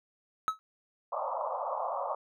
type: tone with exponential decay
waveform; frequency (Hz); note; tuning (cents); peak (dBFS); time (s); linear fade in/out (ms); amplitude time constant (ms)
triangle; 1289; E6; -39; -20; 0.48-0.59; 0; 22
type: band-pass noise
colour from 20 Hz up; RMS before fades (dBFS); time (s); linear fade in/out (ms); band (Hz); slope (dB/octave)
pink; -34; 1.12-2.15; 5; 530 to 1200; 96
effects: none